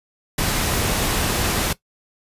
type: noise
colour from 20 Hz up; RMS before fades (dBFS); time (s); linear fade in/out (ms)
pink; -21; 0.38-1.73; 5
effects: noise-tail reverb RT60 0.1 s tail -17 dB re dry + resampled to 32000 Hz